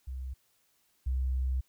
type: tone pair in turn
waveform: sine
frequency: 64.8 / 64.56 Hz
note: C2 / C2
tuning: -16 / -23 cents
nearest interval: unison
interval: 7 cents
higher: first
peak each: -35 / -27 dBFS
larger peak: second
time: 0.07-0.34 / 1.06-1.61 s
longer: second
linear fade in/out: 10 ms
effects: white hiss -71 dBFS RMS until 1.68 s